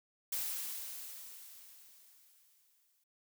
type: noise with exponential decay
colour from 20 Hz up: blue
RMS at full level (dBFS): -36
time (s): 0.32-3.04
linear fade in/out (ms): 5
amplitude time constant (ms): 590
effects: noise-tail reverb RT60 0.1 s tail -26 dB re dry